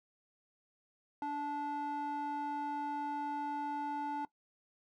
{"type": "tone with band-pass filter", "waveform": "square", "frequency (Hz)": 290.7, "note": "D4", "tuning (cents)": -18, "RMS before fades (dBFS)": -38, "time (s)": [1.22, 4.25], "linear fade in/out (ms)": 2, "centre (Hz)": 720, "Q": 5.5, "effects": ["noise-tail reverb RT60 0.1 s tail -19 dB re dry"]}